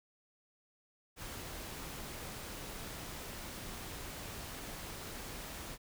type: noise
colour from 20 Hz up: pink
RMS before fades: -45 dBFS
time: 1.16-5.78 s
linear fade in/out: 50 ms
effects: none